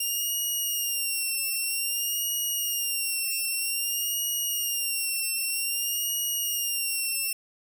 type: tone with vibrato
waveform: 5% pulse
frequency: 2794 Hz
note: F7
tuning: in tune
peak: -18 dBFS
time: 0-7.33 s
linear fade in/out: 5 ms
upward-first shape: sine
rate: 0.52 Hz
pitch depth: 59 cents each way
effects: 9-bit